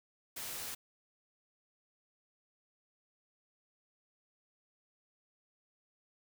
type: noise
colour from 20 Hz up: white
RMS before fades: -42 dBFS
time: 0.36-0.75 s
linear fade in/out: 10 ms
effects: none